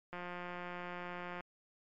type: click train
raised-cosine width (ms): 0.5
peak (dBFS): -29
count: 227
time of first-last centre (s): 0.13-1.407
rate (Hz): 177
effects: MP3 64 kbps